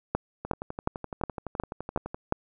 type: two click trains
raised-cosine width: 1 ms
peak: -10 / -20 dBFS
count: 7 / 21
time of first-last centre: 0.15-2.324 / 0.45-2.145 s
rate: 2.76 / 11.8 Hz
effects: none